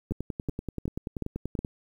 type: two click trains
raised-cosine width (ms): 3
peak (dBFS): -19 / -17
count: 17 / 5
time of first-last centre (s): 0.11-1.648 / 0.12-1.591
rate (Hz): 10.4 / 2.72
effects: 9-bit